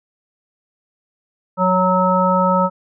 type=harmonic tone with a mistuned harmonic; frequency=185 Hz; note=F#3; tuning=in tune; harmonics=1 / 3 / 5 / 7; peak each=-18 / -18 / -18 / -18 dBFS; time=1.57-2.7 s; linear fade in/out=50 ms; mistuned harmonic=1; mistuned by=-18 cents; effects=none